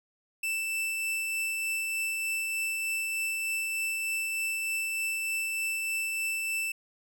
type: tone with tremolo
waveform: 45% pulse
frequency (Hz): 2654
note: E7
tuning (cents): +11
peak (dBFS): -28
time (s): 0.43-6.72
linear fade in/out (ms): 5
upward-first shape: triangle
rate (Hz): 3.3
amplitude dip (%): 25
effects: none